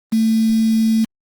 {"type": "tone with quantisation", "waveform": "sine", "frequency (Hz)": 222.4, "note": "A3", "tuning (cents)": 19, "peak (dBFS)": -12, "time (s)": [0.12, 1.05], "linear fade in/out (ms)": 10, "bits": 5, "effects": ["Opus 32 kbps"]}